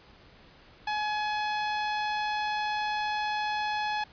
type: tone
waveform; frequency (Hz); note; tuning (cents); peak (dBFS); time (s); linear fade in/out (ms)
sawtooth; 845; G#5; +30; -24; 0.87-4.04; 5
effects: pink hiss -55 dBFS RMS until 4.12 s + resampled to 11025 Hz